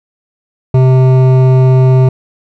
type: tone with hard clipping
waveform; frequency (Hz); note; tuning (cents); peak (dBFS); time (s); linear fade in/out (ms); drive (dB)
triangle; 129.7; C3; -15; -6; 0.74-2.09; 5; 16
effects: none